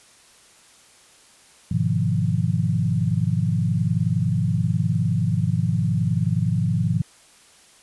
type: chord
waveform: sine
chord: F half-diminished seventh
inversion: first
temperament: equal with one note detuned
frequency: 103.83 / 124.19 / 155.56 / 174.61 Hz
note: Ab2 / Cb3 / Eb3 / F3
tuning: 0 / +10 / 0 / 0 cents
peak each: -24 dBFS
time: 1.71-7.02 s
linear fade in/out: 5 ms
effects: white hiss -52 dBFS RMS until 7.82 s + resampled to 24000 Hz